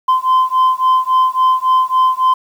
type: beating tone pair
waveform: sine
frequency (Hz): 1030 / 1033.6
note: C6 / C6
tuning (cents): -28 / -21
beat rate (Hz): 3.6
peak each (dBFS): -11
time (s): 0.08-2.34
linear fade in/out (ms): 10
effects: tanh soft clip ceiling -7 dBFS + 7-bit